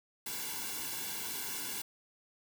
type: noise with comb filter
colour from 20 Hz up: white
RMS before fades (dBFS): -39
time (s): 0.26-1.82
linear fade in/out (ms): 5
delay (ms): 1.6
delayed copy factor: -1
effects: none